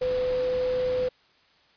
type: tone in noise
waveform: sine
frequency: 505 Hz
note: B4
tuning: 39 cents sharp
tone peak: -23 dBFS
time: 0.01-1.09 s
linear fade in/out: 10 ms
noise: pink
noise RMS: -39 dBFS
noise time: 0.01-1.09 s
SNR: +13 dB
effects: white hiss -61 dBFS RMS until 1.76 s + resampled to 11025 Hz

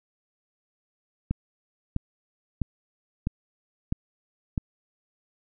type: click train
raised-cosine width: 5 ms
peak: -13 dBFS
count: 6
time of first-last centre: 1.31-4.578 s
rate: 1.53 Hz
effects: none

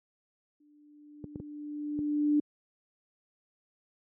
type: tone with exponential growth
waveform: sine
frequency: 295.9 Hz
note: D4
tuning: 13 cents sharp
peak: -21 dBFS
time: 0.6-2.4 s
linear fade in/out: 5 ms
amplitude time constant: 390 ms
type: clicks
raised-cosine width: 3 ms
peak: -25 dBFS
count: 4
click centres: 1.242 / 1.358 / 1.4 / 1.99 s
effects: high-pass 100 Hz 12 dB/octave

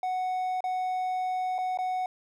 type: tone with dropouts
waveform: triangle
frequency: 740 Hz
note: F#5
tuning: in tune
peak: -25 dBFS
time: 0.03-2.06 s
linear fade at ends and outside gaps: 2 ms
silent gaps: 0.606-0.64 / 1.582-1.586 / 1.774-1.787 s
effects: none

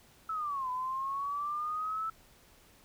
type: linear two-way sweep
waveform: sine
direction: down then up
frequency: 1321 to 1000 to 1321 Hz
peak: -32 dBFS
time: 0.29-2.1 s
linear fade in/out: 5 ms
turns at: 0.7 s
effects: pink hiss -61 dBFS RMS until 2.84 s

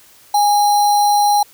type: tone with sample-and-hold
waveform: sine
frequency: 824 Hz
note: G#5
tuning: 14 cents flat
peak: -10 dBFS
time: 0.34-1.43 s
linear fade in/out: 5 ms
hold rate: 4900 Hz
effects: white hiss -47 dBFS RMS until 1.53 s

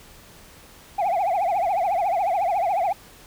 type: tone with vibrato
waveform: sine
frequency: 744 Hz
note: F#5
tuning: 9 cents sharp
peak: -17 dBFS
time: 0.98-2.93 s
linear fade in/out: 10 ms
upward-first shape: triangle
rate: 14 Hz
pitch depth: 230 cents each way
effects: tanh soft clip ceiling -18 dBFS + pink hiss -48 dBFS RMS until 3.26 s

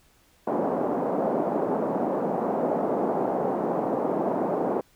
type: band-pass noise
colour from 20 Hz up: white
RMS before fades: -26 dBFS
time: 0.47-4.81 s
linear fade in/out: 5 ms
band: 190 to 760 Hz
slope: 24 dB/octave
effects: pink hiss -61 dBFS RMS until 4.95 s

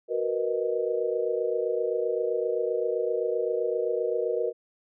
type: chord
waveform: sine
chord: B major seventh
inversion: second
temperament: equal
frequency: 370 / 466.2 / 493.9 / 622.3 Hz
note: F#4 / A#4 / B4 / D#5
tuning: 0 / 0 / 0 / 0 cents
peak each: -32 / -27 / -31 / -33 dBFS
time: 0.08-4.53 s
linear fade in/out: 50 ms
effects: none

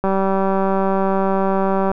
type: click train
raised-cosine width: 1 ms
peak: -6 dBFS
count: 363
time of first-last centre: 0.04-1.916 s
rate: 193 Hz
effects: none

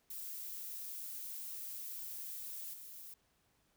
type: noise with level steps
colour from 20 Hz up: violet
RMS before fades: -45 / -51 dBFS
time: 0.1-3.14 s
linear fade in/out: 5 ms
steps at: 2.73 s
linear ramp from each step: 10 ms
effects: pink hiss -75 dBFS RMS until 3.76 s

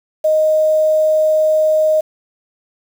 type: tone with quantisation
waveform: sine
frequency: 622.3 Hz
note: D#5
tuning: in tune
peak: -10 dBFS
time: 0.24-2.01 s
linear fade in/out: 10 ms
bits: 6
effects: none

